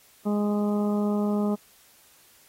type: harmonic tone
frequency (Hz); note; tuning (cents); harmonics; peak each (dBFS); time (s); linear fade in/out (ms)
207; G#3; -5; 1 / 2 / 3 / 4 / 5 / 6; -23 / -30 / -34 / -38 / -42 / -41; 0.25-1.56; 20
effects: white hiss -57 dBFS RMS until 2.48 s + AAC 48 kbps